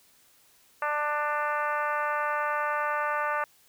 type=harmonic tone; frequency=296.7 Hz; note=D4; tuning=18 cents sharp; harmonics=2 / 3 / 4 / 5 / 6 / 7 / 8 / 9; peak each=-33 / -32 / -30 / -33 / -36 / -42 / -46 / -46 dBFS; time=0.82-3.44 s; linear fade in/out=2 ms; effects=white hiss -61 dBFS RMS until 3.68 s